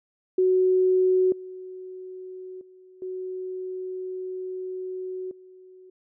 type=tone with level steps; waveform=sine; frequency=371.1 Hz; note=F#4; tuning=5 cents sharp; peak=-17 / -36 / -48 / -30 / -46 dBFS; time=0.38-5.9 s; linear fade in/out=5 ms; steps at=1.32 / 2.61 / 3.02 / 5.31 s; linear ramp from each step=2 ms; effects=none